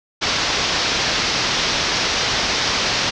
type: low-pass noise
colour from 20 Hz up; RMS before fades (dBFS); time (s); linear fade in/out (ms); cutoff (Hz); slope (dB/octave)
white; -20; 0.21-3.11; 20; 5800; 48
effects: none